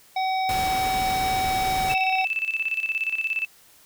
harmonic tone, 757 Hz, F#5, 39 cents sharp, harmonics 1 / 3 / 5 / 7, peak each -22 / -32 / -36 / -39 dBFS, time 0.16-2.25 s, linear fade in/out 5 ms
pink noise, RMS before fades -31 dBFS, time 0.49-1.94 s, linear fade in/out 0 ms
sine tone with tremolo, 2637 Hz, E7, in tune, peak -21 dBFS, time 1.89-3.46 s, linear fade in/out 20 ms, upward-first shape square, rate 17 Hz, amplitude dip 70%
effects white hiss -54 dBFS RMS until 3.85 s

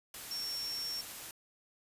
sine tone in noise, 5480 Hz, F8, 34 cents flat, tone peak -36 dBFS, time 0.31-1.01 s, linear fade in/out 2 ms, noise white, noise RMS -45 dBFS, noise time 0.14-1.31 s, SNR +6 dB, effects resampled to 32000 Hz

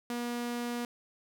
sawtooth tone, 240 Hz, B3, 49 cents flat, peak -29 dBFS, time 0.1-0.85 s, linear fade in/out 2 ms, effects none

